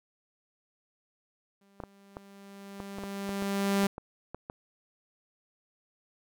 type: tone with exponential growth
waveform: sawtooth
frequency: 198.2 Hz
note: G3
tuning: 19 cents sharp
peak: -19 dBFS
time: 1.61-3.87 s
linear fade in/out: 5 ms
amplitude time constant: 490 ms
type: clicks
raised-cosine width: 1 ms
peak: -24 dBFS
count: 12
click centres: 1.802 / 1.837 / 2.169 / 2.802 / 2.985 / 3.037 / 3.292 / 3.423 / 3.836 / 3.981 / 4.346 / 4.499 s
effects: none